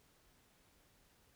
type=silence; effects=pink hiss -70 dBFS RMS until 1.35 s